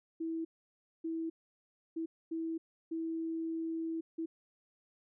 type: tone bursts at uneven times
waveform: sine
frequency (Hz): 326.4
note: E4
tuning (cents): -17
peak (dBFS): -34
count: 6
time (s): 0.2-0.45 / 1.04-1.3 / 1.96-2.06 / 2.31-2.58 / 2.91-4.01 / 4.18-4.26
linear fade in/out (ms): 10
effects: none